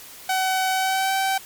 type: tone with pitch glide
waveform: sawtooth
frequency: 755 to 771.3 Hz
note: F#5 to G5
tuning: +35 to -28 cents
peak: -16 dBFS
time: 0.29-1.38 s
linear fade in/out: 5 ms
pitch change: +37 cents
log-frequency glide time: 0.71-1.14 s
effects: white hiss -42 dBFS RMS until 1.45 s + MP3 96 kbps